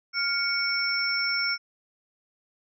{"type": "tone cluster", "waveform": "sine", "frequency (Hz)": [1402, 2229, 5410], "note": ["F6", "C#7", "E8"], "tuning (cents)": [6, 9, 44], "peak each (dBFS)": [-29, -29, -27], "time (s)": [0.13, 1.58], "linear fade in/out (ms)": 50, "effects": []}